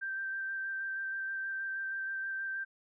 sine tone with vibrato, 1568 Hz, G6, in tune, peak -34 dBFS, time 0.01-2.65 s, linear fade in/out 20 ms, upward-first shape square, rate 6.3 Hz, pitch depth 11 cents each way, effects none

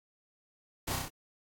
pink noise with echo, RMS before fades -35 dBFS, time 0.87-0.96 s, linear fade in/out 10 ms, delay 32 ms, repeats 4, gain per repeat -2 dB, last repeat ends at 1.088 s, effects AAC 64 kbps

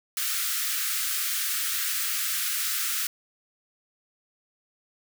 white high-pass noise, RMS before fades -28 dBFS, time 0.17-3.07 s, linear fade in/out 2 ms, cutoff 1200 Hz, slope 96 dB/octave, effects none

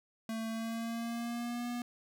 square tone with pitch glide, 224 to 241.5 Hz, A3 to B3, +31 to -39 cents, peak -36 dBFS, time 0.29-1.82 s, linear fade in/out 2 ms, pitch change +130 cents, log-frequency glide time 0.48-1.68 s, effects none

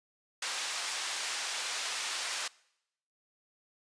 white band-pass noise, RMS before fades -36 dBFS, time 0.42-2.48 s, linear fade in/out 5 ms, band 780 to 6200 Hz, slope 12 dB/octave, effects noise-tail reverb RT60 0.8 s tail -23 dB re dry + resampled to 22050 Hz

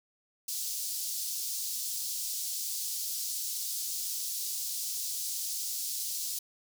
pink high-pass noise, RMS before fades -35 dBFS, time 0.48-6.39 s, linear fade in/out 5 ms, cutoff 4700 Hz, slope 24 dB/octave, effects none

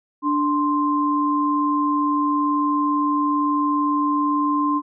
sine tone pair together, 293.7 / 1046.5 Hz, D4 / C6, 0 / 0 cents, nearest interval octave + minor seventh, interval 2200 cents, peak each -20 dBFS, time 0.22-4.82 s, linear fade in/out 50 ms, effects none

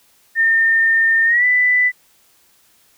sine tone with pitch glide, 1814 to 1989.6 Hz, A#6 to B6, -48 to +12 cents, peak -11 dBFS, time 0.35-1.92 s, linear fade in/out 50 ms, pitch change +160 cents, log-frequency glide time 1.25-1.45 s, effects white hiss -55 dBFS RMS until 2.97 s

